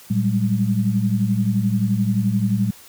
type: tone cluster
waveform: sine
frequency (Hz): 113.9 / 190.8 / 202.3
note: A#2 / G3 / G#3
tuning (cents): -40 / -47 / -45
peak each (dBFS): -21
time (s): 0.1-2.71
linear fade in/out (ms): 10
effects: white hiss -45 dBFS RMS until 2.88 s